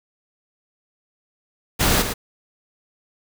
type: noise with echo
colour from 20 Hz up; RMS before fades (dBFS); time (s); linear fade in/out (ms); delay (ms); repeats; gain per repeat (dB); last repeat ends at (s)
pink; -18; 1.79-2.03; 20; 110; 1; -7; 2.14
effects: none